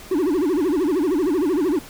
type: tone with vibrato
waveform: triangle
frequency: 329.6 Hz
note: E4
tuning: in tune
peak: -15 dBFS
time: 0.11-1.79 s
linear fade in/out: 5 ms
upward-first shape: sine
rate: 13 Hz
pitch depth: 270 cents each way
effects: pink hiss -41 dBFS RMS until 1.89 s